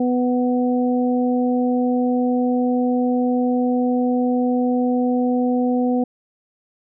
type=harmonic tone; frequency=248.3 Hz; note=B3; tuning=9 cents sharp; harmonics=1 / 2 / 3; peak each=-17 / -23 / -27 dBFS; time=0-6.04 s; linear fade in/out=5 ms; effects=none